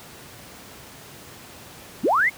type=linear sweep; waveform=sine; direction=up; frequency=150.3 to 2217 Hz; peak=-16 dBFS; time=2.03-2.3 s; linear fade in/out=20 ms; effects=pink hiss -43 dBFS RMS until 2.37 s + high-pass 80 Hz 12 dB/octave